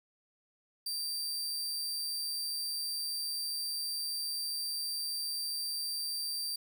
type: tone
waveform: sawtooth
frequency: 4687 Hz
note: D8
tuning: 4 cents flat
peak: -31 dBFS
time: 0.86-6.56 s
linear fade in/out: 5 ms
effects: 10-bit